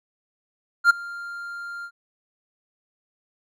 triangle tone with ADSR envelope, 1396 Hz, F6, 1 cent flat, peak -7 dBFS, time 0.84-1.91 s, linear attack 60 ms, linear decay 12 ms, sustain -23 dB, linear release 67 ms, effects none

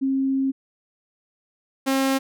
sine / sawtooth tone pair in turn, 268.5 / 268.5 Hz, C4 / C4, +45 / +45 cents, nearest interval unison, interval 0 cents, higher neither, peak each -19 / -15 dBFS, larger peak second, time 0.01-0.52 / 1.86-2.19 s, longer first, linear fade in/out 20 ms, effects none

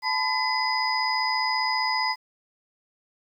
sine tone cluster, 873 / 1008 / 2020 / 4979 Hz, A5 / B5 / B6 / D#8, -14 / +35 / +39 / 0 cents, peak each -28 dBFS, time 0.02-2.16 s, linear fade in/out 50 ms, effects 9-bit

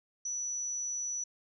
sine tone, 5920 Hz, F#8, in tune, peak -33 dBFS, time 0.25-1.24 s, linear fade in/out 5 ms, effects none

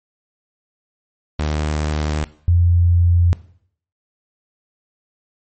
sawtooth / sine tone pair in turn, 75.9 / 86.78 Hz, D#2 / F2, -42 / -10 cents, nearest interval major second, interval 232 cents, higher second, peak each -14 / -10 dBFS, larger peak second, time 1.39-2.24 / 2.48-3.33 s, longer neither, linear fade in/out 0 ms, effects noise-tail reverb RT60 0.6 s tail -18 dB re dry + MP3 32 kbps

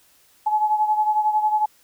sine beating tone pair, 851 / 862 Hz, G#5 / A5, +42 / -36 cents, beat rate 11 Hz, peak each -18 / -24 dBFS, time 0.46-1.66 s, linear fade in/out 10 ms, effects white hiss -57 dBFS RMS until 1.83 s

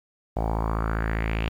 sawtooth tone with low-pass filter sweep, 55 Hz, A1, in tune, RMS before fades -26 dBFS, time 0.36-1.49 s, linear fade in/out 10 ms, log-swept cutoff 720 to 2900 Hz, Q 3.8, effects 9-bit

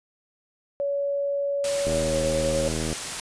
sine tone with pitch glide, 564 to 546 Hz, C#5 to C#5, +30 to -26 cents, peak -23 dBFS, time 0.8-2.68 s, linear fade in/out 0 ms, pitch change -56 cents, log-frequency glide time 1.99-2.16 s
white noise, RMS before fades -31 dBFS, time 1.64-3.2 s, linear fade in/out 2 ms
click train, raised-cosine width 2 ms, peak -16 dBFS, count 85, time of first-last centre 1.87-2.928 s, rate 79.4 Hz
effects resampled to 22050 Hz

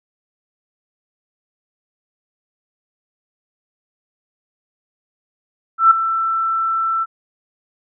sine tone with ADSR envelope, 1334 Hz, E6, 20 cents sharp, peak -4 dBFS, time 5.78-7.06 s, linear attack 130 ms, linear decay 6 ms, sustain -12 dB, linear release 37 ms, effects none

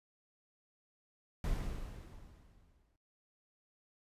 brown noise with exponential decay, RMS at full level -34 dBFS, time 1.44-2.96 s, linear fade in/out 1 ms, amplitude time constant 330 ms, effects noise-tail reverb RT60 0.1 s tail -18 dB re dry + resampled to 32000 Hz

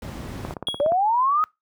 brown noise, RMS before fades -28 dBFS, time 0.02-0.54 s, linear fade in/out 2 ms
click train, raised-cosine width 1 ms, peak -16 dBFS, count 9, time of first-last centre 0.45-0.921 s, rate 17 Hz
triangle tone with exponential decay, 3322 Hz, G#7, in tune, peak -18 dBFS, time 0.67-0.9 s, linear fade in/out 1 ms, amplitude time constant 50 ms
sine linear sweep, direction up, 551 to 1276 Hz, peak -17 dBFS, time 0.8-1.44 s, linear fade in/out 0 ms
effects noise-tail reverb RT60 0.2 s tail -24 dB re dry + high-pass 80 Hz 12 dB/octave

